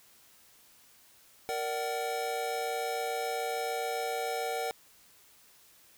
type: chord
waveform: square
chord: Bb augmented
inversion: none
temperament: equal with one note detuned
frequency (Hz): 466.2 / 587.3 / 754.7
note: Bb4 / D5 / F#5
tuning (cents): 0 / 0 / +34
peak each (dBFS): -36 / -40 / -35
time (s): 1.49-4.71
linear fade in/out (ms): 0
effects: white hiss -60 dBFS RMS until 5.97 s